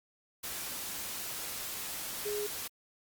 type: tone in noise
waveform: sine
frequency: 415.3 Hz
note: G#4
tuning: in tune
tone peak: -33 dBFS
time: 2.25-2.47 s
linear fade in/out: 10 ms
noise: white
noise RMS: -39 dBFS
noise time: 0.43-2.68 s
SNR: +3 dB
effects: Opus 48 kbps